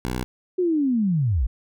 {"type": "tone", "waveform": "10% pulse", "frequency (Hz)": 62.3, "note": "B1", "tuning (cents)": 16, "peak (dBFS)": -17, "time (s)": [0.05, 0.24], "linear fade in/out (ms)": 0}
{"type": "linear sweep", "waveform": "sine", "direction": "down", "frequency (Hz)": [373.9, 45.64], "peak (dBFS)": -18, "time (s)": [0.58, 1.47], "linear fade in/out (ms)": 10}
{"effects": []}